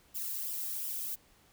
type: noise with flanger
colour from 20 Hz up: violet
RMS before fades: -37 dBFS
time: 0.14-1.16 s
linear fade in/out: 20 ms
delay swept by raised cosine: 0.46 to 1.44 ms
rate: 2.8 Hz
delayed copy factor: -0.6
effects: pink hiss -64 dBFS RMS until 1.52 s